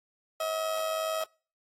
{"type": "tone with amplitude modulation", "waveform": "30% pulse", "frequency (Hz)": 639, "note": "D#5", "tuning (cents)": 46, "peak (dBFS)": -24, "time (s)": [0.4, 1.24], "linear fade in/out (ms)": 5, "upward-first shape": "sine", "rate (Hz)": 102, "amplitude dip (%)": 50, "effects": ["noise-tail reverb RT60 0.4 s tail -26 dB re dry", "AAC 48 kbps"]}